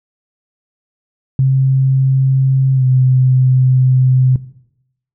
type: tone with pitch glide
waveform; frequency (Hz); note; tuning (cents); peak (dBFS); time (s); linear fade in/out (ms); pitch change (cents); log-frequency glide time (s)
sine; 133.2 to 129.03; C3 to C3; +31 to -24; -8; 1.39-4.36; 2; -55; 2.74-2.84
effects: noise-tail reverb RT60 0.8 s tail -17 dB re dry